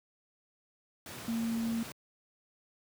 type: tone in noise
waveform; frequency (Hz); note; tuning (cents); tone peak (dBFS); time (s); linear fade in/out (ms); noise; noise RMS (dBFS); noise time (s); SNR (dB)
sine; 229.1; A#3; -30; -30; 1.28-1.83; 2; pink; -44; 1.06-1.92; +11
effects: high-pass 100 Hz 12 dB/octave